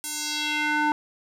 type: tone with band-pass filter sweep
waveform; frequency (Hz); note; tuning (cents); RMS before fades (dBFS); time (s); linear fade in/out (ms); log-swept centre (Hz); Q
square; 300; D4; +37; -26; 0.04-0.92; 0; 9800 to 990; 1.7
effects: none